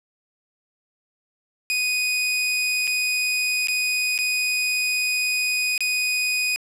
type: tone with dropouts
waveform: sawtooth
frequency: 2489 Hz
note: D#7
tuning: in tune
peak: -17 dBFS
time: 1.7-6.56 s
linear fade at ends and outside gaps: 0 ms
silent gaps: 2.871-2.876 / 3.672-3.684 / 4.178-4.188 / 5.778-5.806 s
effects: low-pass 12000 Hz 12 dB/octave + 8-bit